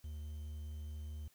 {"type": "tone with quantisation", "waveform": "triangle", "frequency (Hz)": 75.4, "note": "D2", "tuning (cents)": 46, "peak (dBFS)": -40, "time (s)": [0.04, 1.28], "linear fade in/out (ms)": 5, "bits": 11, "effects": ["white hiss -70 dBFS RMS until 1.34 s"]}